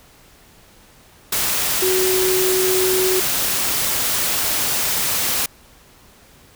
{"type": "tone in noise", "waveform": "sine", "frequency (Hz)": 372.6, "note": "F#4", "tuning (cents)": 12, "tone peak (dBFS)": -17, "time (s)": [1.82, 3.2], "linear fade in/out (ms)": 5, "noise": "white", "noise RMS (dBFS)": -20, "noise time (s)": [1.32, 5.46], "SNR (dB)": 0, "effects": ["pink hiss -49 dBFS RMS until 6.55 s"]}